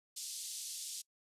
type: band-pass noise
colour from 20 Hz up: white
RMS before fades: -44 dBFS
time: 0.16-1.02 s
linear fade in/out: 10 ms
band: 3700 to 9800 Hz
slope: 24 dB/octave
effects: noise-tail reverb RT60 0.1 s tail -24 dB re dry + resampled to 32000 Hz